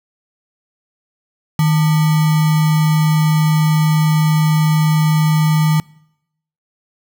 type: tone with sample-and-hold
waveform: sine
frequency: 155.56 Hz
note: D#3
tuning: in tune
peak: -10 dBFS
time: 1.59-5.8 s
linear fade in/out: 2 ms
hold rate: 1050 Hz
effects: noise-tail reverb RT60 0.8 s tail -25 dB re dry